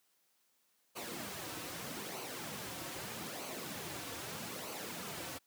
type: noise with flanger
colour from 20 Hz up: pink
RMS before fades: -43 dBFS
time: 0.95-5.39 s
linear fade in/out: 20 ms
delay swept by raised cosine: 0.56 to 4.96 ms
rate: 0.8 Hz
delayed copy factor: -0.55
effects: white hiss -75 dBFS RMS until 5.46 s + high-pass 150 Hz 12 dB/octave